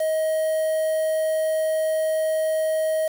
triangle tone with quantisation, 631 Hz, D#5, 24 cents sharp, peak -18 dBFS, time 0-3.08 s, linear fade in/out 5 ms, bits 6, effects none

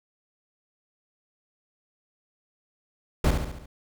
brown noise with echo, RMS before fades -20 dBFS, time 3.24-3.31 s, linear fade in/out 5 ms, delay 70 ms, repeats 5, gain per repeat -5 dB, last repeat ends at 3.66 s, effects none

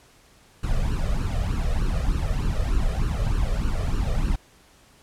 brown noise with flanger, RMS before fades -23 dBFS, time 0.63-4.36 s, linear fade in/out 5 ms, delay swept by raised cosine 0.7 to 1.68 ms, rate 3.3 Hz, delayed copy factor +0.8, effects pink hiss -55 dBFS RMS until 5.02 s + low-pass 11000 Hz 12 dB/octave

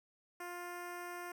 10% pulse tone with notch filter, 352 Hz, F4, 14 cents sharp, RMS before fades -45 dBFS, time 0.4-1.32 s, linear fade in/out 5 ms, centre 4300 Hz, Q 1.1, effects none

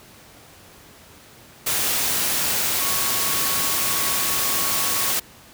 sine tone in noise, 1108.7 Hz, C#6, in tune, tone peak -32 dBFS, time 2.8-5.13 s, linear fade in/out 10 ms, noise white, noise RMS -22 dBFS, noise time 1.66-5.2 s, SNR -13 dB, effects pink hiss -47 dBFS RMS until 5.53 s + high-pass 60 Hz 12 dB/octave

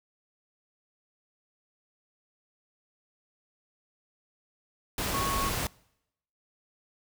sine tone in noise, 1103 Hz, C#6, 9 cents flat, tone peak -30 dBFS, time 5.14-5.49 s, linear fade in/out 2 ms, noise pink, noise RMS -31 dBFS, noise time 4.98-5.67 s, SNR -2 dB, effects noise-tail reverb RT60 0.8 s tail -24 dB re dry

